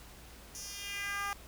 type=tone with high-pass filter sweep; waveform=10% pulse; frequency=402.6 Hz; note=G4; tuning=46 cents sharp; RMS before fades=-39 dBFS; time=0.55-1.33 s; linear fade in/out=0 ms; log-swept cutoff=6500 to 930 Hz; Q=2.1; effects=added 57 Hz sine -54 dBFS peak until 1.47 s + pink hiss -54 dBFS RMS until 1.47 s